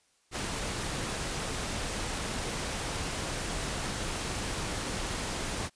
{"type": "noise", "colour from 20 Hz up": "pink", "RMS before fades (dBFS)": -34, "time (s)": [0.31, 5.7], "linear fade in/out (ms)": 50, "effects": ["white hiss -69 dBFS RMS until 5.75 s", "resampled to 22050 Hz"]}